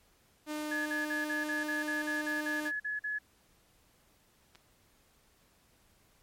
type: tone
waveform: sawtooth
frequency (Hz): 302.8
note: D#4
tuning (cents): -47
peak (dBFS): -31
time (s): 0.46-2.72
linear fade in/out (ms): 50
type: tone bursts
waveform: sine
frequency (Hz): 1700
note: G#6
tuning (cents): +40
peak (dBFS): -32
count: 13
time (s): 0.71-3.188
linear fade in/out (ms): 10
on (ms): 150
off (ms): 44
type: clicks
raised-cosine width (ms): 0.2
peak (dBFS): -38 / -36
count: 2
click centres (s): 4.55 / 4.556
effects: pink hiss -67 dBFS RMS until 6.22 s + MP3 64 kbps